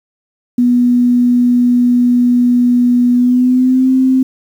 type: tone with pitch glide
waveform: sine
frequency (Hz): 244.5 to 260.5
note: B3 to C4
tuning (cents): -17 to -7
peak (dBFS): -7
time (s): 0.58-4.23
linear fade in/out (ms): 5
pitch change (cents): +110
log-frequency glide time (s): 3.13-3.89
effects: 7-bit